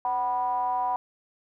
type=ring-modulated tone; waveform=triangle; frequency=116.54 Hz; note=A#2; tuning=in tune; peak=-19 dBFS; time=0.05-0.96 s; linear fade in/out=0 ms; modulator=866 Hz; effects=none